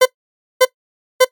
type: tone bursts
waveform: 40% pulse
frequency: 512 Hz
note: C5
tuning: 38 cents flat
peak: -5 dBFS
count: 3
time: 0.01-1.248 s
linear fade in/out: 10 ms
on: 46 ms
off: 550 ms
effects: noise-tail reverb RT60 0.1 s tail -18 dB re dry + MP3 96 kbps